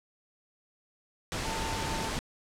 sine tone in noise, 893 Hz, A5, 25 cents sharp, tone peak -37 dBFS, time 1.45-2.09 s, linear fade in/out 0 ms, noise pink, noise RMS -33 dBFS, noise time 1.32-2.19 s, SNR -7 dB, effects low-pass 8000 Hz 12 dB/octave

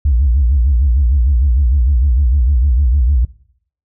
sine tone with vibrato, 64.8 Hz, C2, 16 cents flat, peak -8 dBFS, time 0.05-3.25 s, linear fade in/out 5 ms, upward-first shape sine, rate 6.6 Hz, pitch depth 230 cents each way, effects noise-tail reverb RT60 0.6 s tail -19 dB re dry + tanh soft clip ceiling -5 dBFS

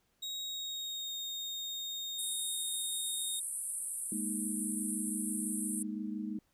35% pulse tone with pitch glide, 3784 to 3702 Hz, A#7 to A#7, +25 to -13 cents, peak -36 dBFS, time 0.22-3.4 s, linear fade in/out 10 ms, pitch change -38 cents, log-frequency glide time 0.42-1.14 s
pink band-pass noise, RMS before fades -39 dBFS, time 2.18-5.83 s, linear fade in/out 10 ms, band 8500 to 11000 Hz, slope 96 dB/octave
sine chord, Ab suspended second, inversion none, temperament just, 207.7 / 233.6 / 311.5 Hz, Ab3 / Bb3 / Eb4, 0 / +4 / +2 cents, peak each -38 / -41 / -41 dBFS, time 4.12-6.39 s, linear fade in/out 2 ms
effects pink hiss -75 dBFS RMS until 6.53 s

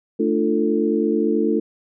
harmonic tone with a mistuned harmonic, 74 Hz, D2, 14 cents sharp, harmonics 3 / 4 / 5 / 6, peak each -22 / -22 / -22 / -22 dBFS, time 0.19-1.6 s, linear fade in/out 10 ms, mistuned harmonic 5, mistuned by -120 cents, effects none

